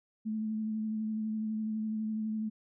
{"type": "tone with vibrato", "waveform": "sine", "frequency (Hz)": 217.4, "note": "A3", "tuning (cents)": -21, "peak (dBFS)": -31, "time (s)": [0.25, 2.5], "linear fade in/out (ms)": 20, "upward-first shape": "sine", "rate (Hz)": 12, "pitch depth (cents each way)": 20, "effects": []}